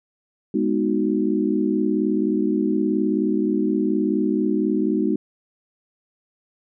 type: chord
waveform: sine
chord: G# minor seventh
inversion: none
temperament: equal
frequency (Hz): 207.7 / 246.9 / 311.1 / 370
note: G#3 / B3 / D#4 / F#4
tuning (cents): 0 / 0 / 0 / 0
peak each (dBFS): -23 / -25 / -22 / -25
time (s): 0.54-5.16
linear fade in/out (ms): 5
effects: none